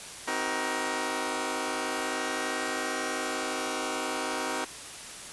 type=chord; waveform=10% pulse; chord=C half-diminished seventh; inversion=none; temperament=just; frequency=261.6 / 314 / 376.7 / 470.9 Hz; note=C4 / Eb4 / Gb4 / Bb4; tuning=0 / +16 / +31 / +18 cents; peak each=-27 dBFS; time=0.27-4.65 s; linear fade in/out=10 ms; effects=white hiss -42 dBFS RMS until 5.32 s + resampled to 24000 Hz